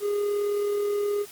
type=tone with amplitude modulation; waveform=triangle; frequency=410 Hz; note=G#4; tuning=22 cents flat; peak=-20 dBFS; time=0-1.26 s; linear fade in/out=50 ms; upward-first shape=sine; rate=38.9 Hz; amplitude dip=30%; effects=white hiss -46 dBFS RMS until 1.31 s + Opus 48 kbps